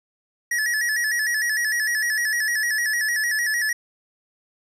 square tone with vibrato, 1815 Hz, A#6, 47 cents flat, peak -21 dBFS, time 0.51-3.73 s, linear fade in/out 5 ms, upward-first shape square, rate 6.6 Hz, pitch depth 83 cents each way, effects resampled to 32000 Hz + 10-bit

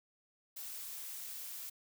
blue noise, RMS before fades -45 dBFS, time 0.56-1.7 s, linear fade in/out 10 ms, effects none

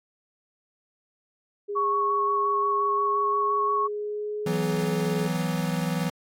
sine tone with pitch glide, 408.7 to 425.1 Hz, G#4 to G#4, -28 to +40 cents, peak -28 dBFS, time 1.68-5.28 s, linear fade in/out 20 ms, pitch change +68 cents, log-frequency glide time 2.85-4.94 s
sine tone with vibrato, 1108.7 Hz, C#6, in tune, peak -22 dBFS, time 1.75-3.88 s, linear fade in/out 20 ms, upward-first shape square, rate 5.7 Hz, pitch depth 15 cents each way
square chord, E suspended second, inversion none, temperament equal with one note detuned, 164.81 / 185.96 / 246.9 Hz, E3 / F#3 / B3, 0 / +9 / 0 cents, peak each -28 / -30 / -34 dBFS, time 4.46-6.1 s, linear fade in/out 5 ms
effects AAC 64 kbps

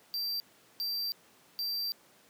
square tone bursts at uneven times, 4699 Hz, D8, in tune, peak -32 dBFS, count 3, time 0.14-0.4 / 0.8-1.12 / 1.59-1.92 s, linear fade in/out 0 ms, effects pink hiss -61 dBFS RMS until 2.29 s + high-pass 200 Hz 12 dB/octave

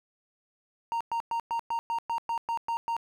triangle tone bursts, 926 Hz, A#5, 12 cents flat, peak -25 dBFS, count 11, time 0.92-2.966 s, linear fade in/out 0 ms, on 86 ms, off 110 ms, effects none

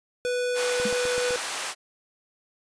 square tone, 493.6 Hz, B4, 1 cent flat, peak -25 dBFS, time 0.25-1.36 s, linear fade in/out 0 ms
pink high-pass noise, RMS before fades -31 dBFS, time 0.54-1.75 s, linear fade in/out 50 ms, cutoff 820 Hz, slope 12 dB/octave
click train, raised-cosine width 2 ms, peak -24 dBFS, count 5, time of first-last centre 0.8-1.307 s, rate 7.89 Hz
sine tone with exponential decay, 212.2 Hz, G#3, 38 cents sharp, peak -23 dBFS, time 0.85-0.95 s, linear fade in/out 5 ms, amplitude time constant 20 ms
effects resampled to 22050 Hz

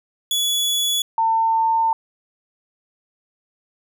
sawtooth / sine tone pair in turn, 3400 / 900.5 Hz, G#7 / A5, +40 / +40 cents, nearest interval octave + major seventh, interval 2300 cents, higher first, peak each -15 dBFS, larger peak neither, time 0.31-1.02 / 1.18-1.93 s, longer second, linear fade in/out 2 ms, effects none

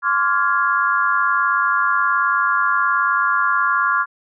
sine chord, D half-diminished seventh, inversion third, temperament equal with one note detuned, 1046.5 / 1145.2 / 1396.9 / 1661.2 Hz, C6 / D6 / F6 / Ab6, 0 / -44 / 0 / 0 cents, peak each -22 / -20 / -18 / -23 dBFS, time 0.02-4.06 s, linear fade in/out 50 ms, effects none

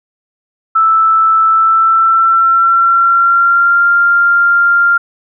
sine tone with pitch glide, 1318.5 to 1393.7 Hz, E6 to F6, 0 to -4 cents, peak -6 dBFS, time 0.75-4.98 s, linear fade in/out 10 ms, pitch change +96 cents, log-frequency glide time 1.47-3.88 s, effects none

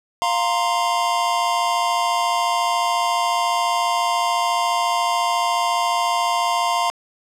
square chord, F suspended fourth, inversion none, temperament equal, 698.5 / 932.3 / 1046.5 Hz, F5 / Bb5 / C6, 0 / 0 / 0 cents, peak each -23 dBFS, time 0.22-6.9 s, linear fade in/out 0 ms, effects low-pass 9000 Hz 12 dB/octave

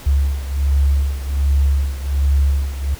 sine beating tone pair, 69.3 / 70.6 Hz, C#2 / C#2, 0 / +32 cents, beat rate 1.3 Hz, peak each -15 / -19 dBFS, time 0.06-2.95 s, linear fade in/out 10 ms, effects pink hiss -38 dBFS RMS until 2.99 s

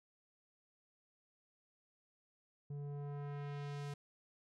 square tone with low-pass filter sweep, 143.7 Hz, D3, 37 cents flat, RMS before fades -44 dBFS, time 2.7-3.94 s, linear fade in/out 5 ms, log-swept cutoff 320 to 9600 Hz, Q 0.75, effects none

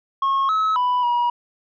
sine tone with pitch steps, 1088 / 1289 / 990 / 962 Hz, C#6 / E6 / B5 / B5, -33 / -39 / +4 / -46 cents, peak -14 dBFS, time 0.22-1.3 s, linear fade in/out 5 ms, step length 270 ms, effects tanh soft clip ceiling -16 dBFS

